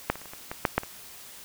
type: clicks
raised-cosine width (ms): 0.5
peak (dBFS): -7 / -24 / -30 / -28 / -25 / -18 / -6 / -6 / -22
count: 9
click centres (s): 0.1 / 0.156 / 0.216 / 0.257 / 0.335 / 0.515 / 0.652 / 0.78 / 0.834
effects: white hiss -46 dBFS RMS until 1.44 s